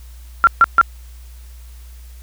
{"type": "tone bursts", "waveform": "sine", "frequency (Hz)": 1372, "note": "F6", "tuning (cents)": -31, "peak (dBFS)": -5, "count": 3, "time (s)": [0.44, 0.813], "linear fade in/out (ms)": 0, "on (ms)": 31, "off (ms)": 140, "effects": ["added 60 Hz sine -35 dBFS peak until 2.22 s", "white hiss -50 dBFS RMS until 2.22 s"]}